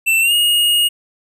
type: tone with pitch glide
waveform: square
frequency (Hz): 2674 to 2866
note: E7 to F7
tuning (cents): +24 to +44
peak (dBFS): -12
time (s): 0.06-0.89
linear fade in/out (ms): 20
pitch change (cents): +120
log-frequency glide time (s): 0.21-0.33
effects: none